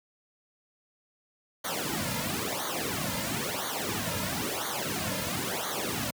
pink noise with flanger, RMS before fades -32 dBFS, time 1.64-6.11 s, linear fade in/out 10 ms, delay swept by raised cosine 0.38 to 2.68 ms, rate 0.99 Hz, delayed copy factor -0.95, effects high-pass 80 Hz 12 dB/octave

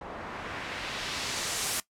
white noise with low-pass filter sweep, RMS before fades -35 dBFS, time 0.01-1.8 s, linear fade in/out 2 ms, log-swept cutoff 900 to 11000 Hz, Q 0.93, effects noise-tail reverb RT60 0.1 s tail -18 dB re dry

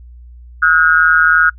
sine tone with amplitude modulation, 1446 Hz, F#6, 40 cents flat, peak -3 dBFS, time 0.62-1.5 s, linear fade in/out 10 ms, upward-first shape sine, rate 163 Hz, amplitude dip 95%, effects noise-tail reverb RT60 0.1 s tail -25 dB re dry + added 60 Hz sine -34 dBFS peak until 1.58 s

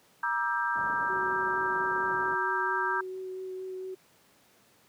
sine chord, E half-diminished seventh, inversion second, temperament just, 949.3 / 1186.7 / 1318.5 / 1582.2 Hz, Bb5 / D6 / E6 / G6, +31 / +18 / 0 / +16 cents, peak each -31 / -35 / -35 / -30 dBFS, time 0.23-3.01 s, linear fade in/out 5 ms
pink low-pass noise, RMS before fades -42 dBFS, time 0.75-2.35 s, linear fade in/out 10 ms, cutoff 1100 Hz, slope 24 dB/octave
sine tone with vibrato, 374.3 Hz, F#4, 20 cents sharp, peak -35 dBFS, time 1.09-3.95 s, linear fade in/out 10 ms, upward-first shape sine, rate 4.4 Hz, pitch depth 10 cents each way
effects pink hiss -62 dBFS RMS until 4.88 s + high-pass 150 Hz 12 dB/octave

